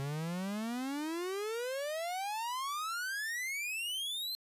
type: exponential sweep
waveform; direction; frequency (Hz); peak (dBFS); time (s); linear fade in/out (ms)
45% pulse; up; 135.2 to 4190; -35; 0-4.35; 0
effects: resampled to 32000 Hz